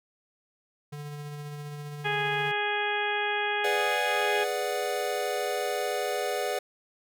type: tone with tremolo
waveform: square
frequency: 146.83 Hz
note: D3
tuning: in tune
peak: -36 dBFS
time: 0.92-2.52 s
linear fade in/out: 10 ms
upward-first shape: sine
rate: 15 Hz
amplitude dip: 25%
type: harmonic tone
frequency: 414.3 Hz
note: G#4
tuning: 4 cents flat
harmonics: 1 / 2 / 3 / 4 / 5 / 6 / 7 / 8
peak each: -33 / -31 / -40 / -31 / -37 / -34 / -43 / -37 dBFS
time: 2.04-4.45 s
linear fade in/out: 20 ms
type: chord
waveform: square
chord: G# half-diminished seventh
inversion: none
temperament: equal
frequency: 415.3 / 493.9 / 587.3 / 740 Hz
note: G#4 / B4 / D5 / F#5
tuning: 0 / 0 / 0 / 0 cents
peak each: -34 dBFS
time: 3.64-6.59 s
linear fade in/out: 5 ms
effects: none